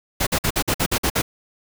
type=noise bursts; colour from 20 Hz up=pink; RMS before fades=-20 dBFS; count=9; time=0.2-1.22 s; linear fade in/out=10 ms; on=68 ms; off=51 ms; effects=none